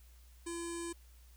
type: tone with low-pass filter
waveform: square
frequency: 339.5 Hz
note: F4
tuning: 49 cents flat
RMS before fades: -41 dBFS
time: 0.46-0.93 s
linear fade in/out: 10 ms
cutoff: 8500 Hz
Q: 7.3
effects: added 60 Hz sine -56 dBFS peak until 1.36 s + white hiss -67 dBFS RMS until 1.36 s